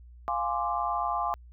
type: chord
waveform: sine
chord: D half-diminished seventh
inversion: first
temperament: equal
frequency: 698.5 / 830.6 / 1046.5 / 1174.7 Hz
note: F5 / Ab5 / C6 / D6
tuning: 0 / 0 / 0 / 0 cents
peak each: -32 dBFS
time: 0.28-1.34 s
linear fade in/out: 0 ms
effects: added 60 Hz sine -47 dBFS peak until 1.52 s